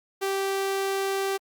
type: tone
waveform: sawtooth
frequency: 390 Hz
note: G4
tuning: 9 cents flat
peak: -21 dBFS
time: 0.21-1.38 s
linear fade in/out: 20 ms
effects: Opus 48 kbps